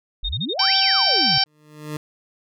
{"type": "exponential two-way sweep", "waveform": "sine", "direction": "up then down", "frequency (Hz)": [34.37, 3828, 123], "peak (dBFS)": -25, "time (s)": [0.23, 1.38], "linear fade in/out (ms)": 0, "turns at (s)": 0.77}
{"type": "tone bursts", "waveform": "sine", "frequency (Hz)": 3690, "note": "A#7", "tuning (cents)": -18, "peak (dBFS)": -23, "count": 4, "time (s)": [0.24, 0.538], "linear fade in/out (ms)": 10, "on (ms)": 52, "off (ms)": 30}
{"type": "harmonic tone", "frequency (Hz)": 774, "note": "G5", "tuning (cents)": -22, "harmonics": [1, 2, 3, 4, 5, 6, 7], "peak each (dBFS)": [-24, -28, -29, -23, -29, -20, -20], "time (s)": [0.59, 1.44], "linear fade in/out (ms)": 5}
{"type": "tone with exponential growth", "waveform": "20% pulse", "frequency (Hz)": 151.3, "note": "D#3", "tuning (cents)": -48, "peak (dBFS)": -20, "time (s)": [1.46, 1.97], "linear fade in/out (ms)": 2, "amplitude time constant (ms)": 110}
{"effects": []}